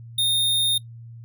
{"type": "tone", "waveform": "square", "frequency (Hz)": 3668, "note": "A#7", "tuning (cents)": -29, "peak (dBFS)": -19, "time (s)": [0.18, 0.78], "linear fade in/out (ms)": 5, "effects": ["noise-tail reverb RT60 0.1 s tail -18 dB re dry", "added 116 Hz sine -38 dBFS peak until 1.24 s"]}